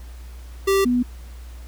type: tone pair in turn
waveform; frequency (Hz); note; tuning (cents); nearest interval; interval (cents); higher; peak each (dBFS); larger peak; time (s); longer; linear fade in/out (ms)
square / sine; 390.7 / 246.1; G4 / B3; -6 / -6; minor sixth; 800; first; -16; neither; 0.67-0.85 / 0.85-1.03; neither; 10
effects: added 60 Hz sine -35 dBFS peak until 1.67 s + pink hiss -50 dBFS RMS until 1.67 s